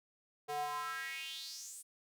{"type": "tone with high-pass filter sweep", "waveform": "square", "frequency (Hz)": 146.83, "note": "D3", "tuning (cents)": 0, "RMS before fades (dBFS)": -42, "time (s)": [0.48, 1.83], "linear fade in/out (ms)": 20, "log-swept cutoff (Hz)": [560, 9300], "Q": 4.8, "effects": []}